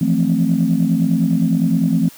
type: chord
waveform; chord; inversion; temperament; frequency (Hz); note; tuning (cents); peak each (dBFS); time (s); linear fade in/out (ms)
sine; F major seventh; third; equal; 164.81 / 174.61 / 220 / 261.6; E3 / F3 / A3 / C4; 0 / 0 / 0 / 0; -18; 0.01-2.09; 5
effects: tanh soft clip ceiling -5 dBFS + white hiss -42 dBFS RMS until 2.17 s